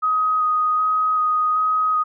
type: tone with vibrato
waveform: sine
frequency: 1253 Hz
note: D#6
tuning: 12 cents sharp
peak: -16 dBFS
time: 0.02-2.04 s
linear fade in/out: 20 ms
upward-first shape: square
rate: 1.3 Hz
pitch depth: 10 cents each way
effects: none